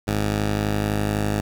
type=tone pair together; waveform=10% pulse; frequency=51.91 / 103.83 Hz; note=G#1 / G#2; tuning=0 / 0 cents; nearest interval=octave; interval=1200 cents; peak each=-17 dBFS; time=0.07-1.41 s; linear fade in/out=10 ms; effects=none